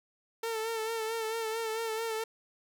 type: tone with vibrato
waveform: sawtooth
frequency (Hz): 448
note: A4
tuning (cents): +31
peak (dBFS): -28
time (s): 0.43-2.24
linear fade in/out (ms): 5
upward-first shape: sine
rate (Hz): 4.5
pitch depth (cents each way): 43
effects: none